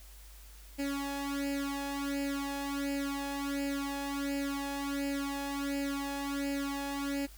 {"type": "tone with flanger", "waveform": "sawtooth", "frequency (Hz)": 280, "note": "C#4", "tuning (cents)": 18, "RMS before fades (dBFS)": -35, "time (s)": [0.78, 7.27], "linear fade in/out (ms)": 20, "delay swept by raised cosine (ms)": [0.41, 1.2], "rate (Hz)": 1.4, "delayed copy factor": 0.95, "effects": ["added 50 Hz sine -50 dBFS peak until 7.37 s", "white hiss -57 dBFS RMS until 7.37 s"]}